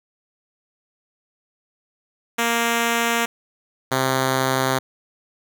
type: tone pair in turn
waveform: 5% pulse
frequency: 233.1 / 131.57 Hz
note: A#3 / C3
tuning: 0 / +10 cents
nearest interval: minor seventh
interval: 990 cents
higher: first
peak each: -7 dBFS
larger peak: neither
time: 2.38-3.26 / 3.91-4.79 s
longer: neither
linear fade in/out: 10 ms
effects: none